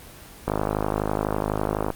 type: click train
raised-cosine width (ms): 1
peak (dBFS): -8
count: 75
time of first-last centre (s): 0.48-1.903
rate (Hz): 52
effects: pink hiss -44 dBFS RMS until 1.95 s + Opus 24 kbps